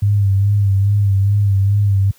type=tone with vibrato; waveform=sine; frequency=100 Hz; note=G2; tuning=35 cents sharp; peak=-10 dBFS; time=0.02-2.11 s; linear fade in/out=5 ms; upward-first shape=sine; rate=2.4 Hz; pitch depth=47 cents each way; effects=white hiss -51 dBFS RMS until 2.18 s + high-pass 60 Hz 12 dB/octave